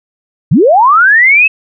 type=linear sweep; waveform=sine; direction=up; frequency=110 to 2637 Hz; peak=-3 dBFS; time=0.51-1.48 s; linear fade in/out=10 ms; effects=none